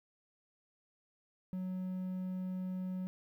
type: tone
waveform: triangle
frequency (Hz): 184.9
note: F#3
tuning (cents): -1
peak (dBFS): -34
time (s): 1.53-3.07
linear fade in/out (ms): 0
effects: 12-bit